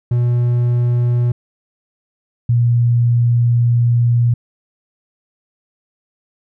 triangle / sine tone pair in turn, 121.1 / 119.29 Hz, B2 / A#2, -34 / +40 cents, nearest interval unison, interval 26 cents, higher first, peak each -10 dBFS, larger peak neither, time 0.11-1.32 / 2.49-4.34 s, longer second, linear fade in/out 5 ms, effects none

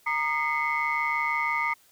sine tone cluster, 933 / 1222 / 2043 / 2189 Hz, A#5 / D#6 / C7 / C#7, +1 / -32 / -42 / -22 cents, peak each -29 dBFS, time 0.06-1.74 s, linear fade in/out 10 ms, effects tanh soft clip ceiling -16 dBFS + white hiss -60 dBFS RMS until 1.91 s

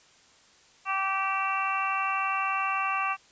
harmonic tone, 387.4 Hz, G4, 20 cents flat, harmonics 2 / 3 / 4 / 5 / 6 / 7, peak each -33 / -28 / -37 / -41 / -37 / -32 dBFS, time 0.85-3.17 s, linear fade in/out 50 ms, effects white hiss -58 dBFS RMS until 3.31 s + resampled to 16000 Hz

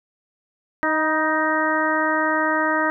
harmonic tone with a mistuned harmonic, 311.8 Hz, D#4, 4 cents sharp, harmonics 1 / 2 / 3 / 4 / 5 / 6, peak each -25 / -25 / -25 / -25 / -25 / -25 dBFS, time 0.83-2.9 s, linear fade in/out 0 ms, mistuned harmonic 3, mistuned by +26 cents, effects none

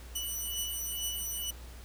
10% pulse beating tone pair, 2960 / 2962.2 Hz, F#7 / F#7, 0 / +1 cents, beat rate 2.2 Hz, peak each -29 / -28 dBFS, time 0.15-1.51 s, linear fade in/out 10 ms, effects added 60 Hz sine -45 dBFS peak until 1.84 s + pink hiss -53 dBFS RMS until 1.84 s

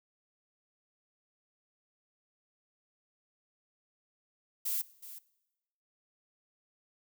violet noise with echo, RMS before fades -33 dBFS, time 4.65-4.82 s, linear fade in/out 10 ms, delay 370 ms, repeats 1, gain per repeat -14 dB, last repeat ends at 5.19 s, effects noise-tail reverb RT60 1.0 s tail -21 dB re dry

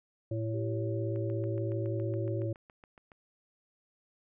harmonic tone, 111.7 Hz, A2, 27 cents sharp, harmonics 1 / 3 / 5, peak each -32 / -37 / -39 dBFS, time 0.31-2.53 s, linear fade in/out 5 ms
sine tone with pitch glide, 392.1 to 383.1 Hz, G4 to G4, 0 to -40 cents, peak -38 dBFS, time 0.53-2.47 s, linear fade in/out 20 ms, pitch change -40 cents, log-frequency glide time 1.41-2.14 s
click train, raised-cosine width 0.5 ms, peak -38 dBFS, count 15, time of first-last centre 1.16-3.118 s, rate 7.15 Hz
effects none

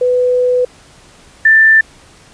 sine tone pair in turn, 498 / 1774.7 Hz, B4 / A6, +14 / +14 cents, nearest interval octave + minor seventh, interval 2200 cents, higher second, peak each -9 / -4 dBFS, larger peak second, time 0.01-0.65 / 1.45-1.81 s, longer first, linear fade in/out 5 ms, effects pink hiss -43 dBFS RMS until 2.33 s + resampled to 22050 Hz

